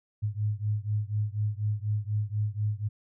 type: beating tone pair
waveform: sine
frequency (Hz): 103.7 / 107.8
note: G#2 / A2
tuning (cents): -2 / -35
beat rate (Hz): 4.1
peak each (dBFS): -29 / -30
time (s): 0.22-2.89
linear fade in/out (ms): 20
effects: none